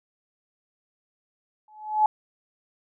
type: tone with exponential growth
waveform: sine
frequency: 855 Hz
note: A5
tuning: 50 cents flat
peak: -13 dBFS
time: 1.68-2.06 s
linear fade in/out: 2 ms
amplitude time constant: 81 ms
effects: none